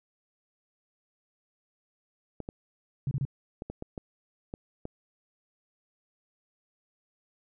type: clicks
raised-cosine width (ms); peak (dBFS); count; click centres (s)
2; -23; 8; 2.403 / 2.489 / 3.621 / 3.7 / 3.824 / 3.978 / 4.539 / 4.854
type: tone bursts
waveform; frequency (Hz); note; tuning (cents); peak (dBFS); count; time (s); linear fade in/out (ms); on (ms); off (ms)
sine; 136.2; C#3; -30; -26; 3; 3.07-3.252; 2; 42; 28
effects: none